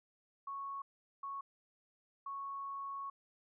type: tone bursts at uneven times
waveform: sine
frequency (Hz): 1106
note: C#6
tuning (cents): -4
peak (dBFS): -40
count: 3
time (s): 0.47-0.82 / 1.23-1.41 / 2.26-3.1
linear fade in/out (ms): 5
effects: none